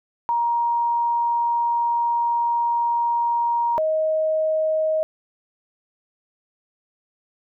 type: tone pair in turn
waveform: sine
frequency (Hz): 942 / 628.7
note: A#5 / D#5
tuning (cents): +18 / +18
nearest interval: perfect fifth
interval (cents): 700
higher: first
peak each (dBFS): -18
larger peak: neither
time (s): 0.29-3.78 / 3.78-5.03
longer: first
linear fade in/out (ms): 0
effects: none